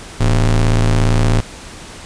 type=ring-modulated tone; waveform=square; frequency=67.4 Hz; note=C#2; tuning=48 cents flat; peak=-8 dBFS; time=0.2-1.41 s; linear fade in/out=10 ms; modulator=39 Hz; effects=pink hiss -34 dBFS RMS until 2.05 s + resampled to 22050 Hz